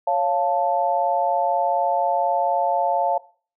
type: chord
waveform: sine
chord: Db augmented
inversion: none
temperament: equal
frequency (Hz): 554.4 / 698.5 / 880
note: Db5 / F5 / A5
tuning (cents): 0 / 0 / 0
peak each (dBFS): -24 / -21 / -22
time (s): 0.07-3.18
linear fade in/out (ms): 5
effects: noise-tail reverb RT60 0.4 s tail -19 dB re dry